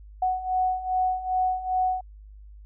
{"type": "beating tone pair", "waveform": "sine", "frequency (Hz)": [740, 742.5], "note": ["F#5", "F#5"], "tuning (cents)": [0, 6], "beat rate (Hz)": 2.5, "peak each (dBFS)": [-28, -24], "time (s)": [0.22, 2.01], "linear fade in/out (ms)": 5, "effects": ["added 51 Hz sine -43 dBFS peak until 2.65 s"]}